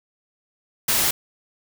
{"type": "noise", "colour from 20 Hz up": "white", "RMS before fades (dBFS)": -20, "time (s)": [0.88, 1.11], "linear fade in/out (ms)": 5, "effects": []}